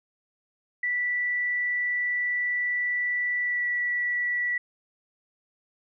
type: tone with pitch glide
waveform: sine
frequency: 1965 to 1951.4 Hz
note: B6 to B6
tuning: -9 to -21 cents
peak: -24 dBFS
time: 0.83-4.58 s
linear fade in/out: 5 ms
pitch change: -12 cents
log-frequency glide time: 3.42-3.65 s
effects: none